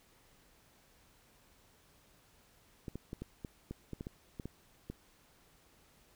clicks, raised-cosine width 3 ms, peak -28 dBFS, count 12, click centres 2.882 / 2.956 / 3.131 / 3.22 / 3.448 / 3.71 / 3.933 / 4.009 / 4.069 / 4.398 / 4.456 / 4.9 s, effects pink hiss -66 dBFS RMS until 6.15 s

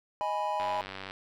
triangle chord, G# minor, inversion second, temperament equal, 622.3 / 830.6 / 987.8 Hz, D#5 / G#5 / B5, 0 / 0 / 0 cents, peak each -33 / -30 / -31 dBFS, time 0.21-0.81 s, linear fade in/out 0 ms
click train, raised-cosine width 0.3 ms, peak -23 dBFS, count 50, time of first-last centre 0.6-1.109 s, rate 96.2 Hz
effects none

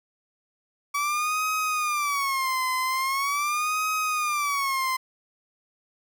30% pulse tone with vibrato, 1139 Hz, C#6, 47 cents sharp, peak -21 dBFS, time 0.94-4.97 s, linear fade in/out 10 ms, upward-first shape sine, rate 0.42 Hz, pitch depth 180 cents each way, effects none

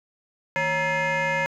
sine tone with frequency modulation, 1329 Hz, E6, 14 cents sharp, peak -19 dBFS, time 0.56-1.46 s, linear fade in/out 0 ms, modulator 390 Hz, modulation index 2.6, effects tanh soft clip ceiling -20 dBFS + 10-bit

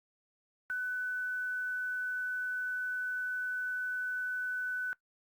sine tone with quantisation, 1498 Hz, F#6, 21 cents sharp, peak -32 dBFS, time 0.7-4.93 s, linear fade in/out 0 ms, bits 10, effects noise-tail reverb RT60 0.1 s tail -21 dB re dry + Opus 48 kbps

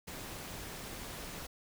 pink noise with amplitude modulation, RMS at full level -42 dBFS, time 0.07-1.47 s, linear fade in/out 10 ms, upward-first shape sine, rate 264 Hz, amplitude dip 50%, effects none

